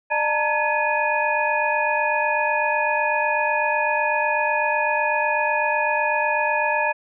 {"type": "tone cluster", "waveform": "sine", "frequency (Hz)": [601, 880, 928, 1693, 2476], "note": ["D5", "A5", "A#5", "G#6", "D#7"], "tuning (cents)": [40, 0, -8, 33, -9], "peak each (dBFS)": -25, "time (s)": [0.1, 6.93], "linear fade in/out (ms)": 20, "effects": []}